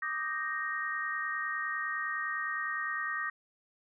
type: chord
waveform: sine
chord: Eb major seventh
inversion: third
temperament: equal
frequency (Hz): 1174.7 / 1244.5 / 1568 / 1864.7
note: D6 / Eb6 / G6 / Bb6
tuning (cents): 0 / 0 / 0 / 0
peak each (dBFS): -40 / -39 / -40 / -34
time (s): 0.02-3.3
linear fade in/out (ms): 5
effects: none